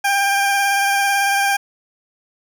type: tone with vibrato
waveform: 20% pulse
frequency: 796 Hz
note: G5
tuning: 26 cents sharp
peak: -10 dBFS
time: 0.04-1.57 s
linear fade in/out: 10 ms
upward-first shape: sine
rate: 18 Hz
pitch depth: 18 cents each way
effects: 8-bit